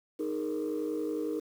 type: chord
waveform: sine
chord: D# suspended fourth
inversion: none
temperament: equal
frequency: 311.1 / 415.3 / 466.2 Hz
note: D#4 / G#4 / A#4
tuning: 0 / 0 / 0 cents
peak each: -32 / -35 / -34 dBFS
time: 0.19-1.4 s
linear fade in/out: 10 ms
effects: tanh soft clip ceiling -25 dBFS + 9-bit